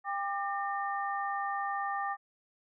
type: tone cluster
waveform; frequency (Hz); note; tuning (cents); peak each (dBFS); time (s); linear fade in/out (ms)
sine; 797 / 1191 / 1824; G5 / D6 / A#6; +28 / +24 / -38; -34 / -35 / -39; 0.04-2.17; 50
effects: none